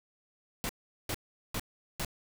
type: noise bursts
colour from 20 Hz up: pink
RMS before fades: -34 dBFS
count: 4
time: 0.64-2.048 s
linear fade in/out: 0 ms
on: 52 ms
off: 400 ms
effects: none